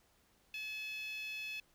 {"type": "tone with high-pass filter", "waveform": "10% pulse", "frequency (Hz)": 858, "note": "A5", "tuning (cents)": -44, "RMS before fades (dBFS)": -43, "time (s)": [0.54, 1.6], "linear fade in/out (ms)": 2, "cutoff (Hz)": 2700, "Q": 8.9, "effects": ["pink hiss -71 dBFS RMS until 1.74 s"]}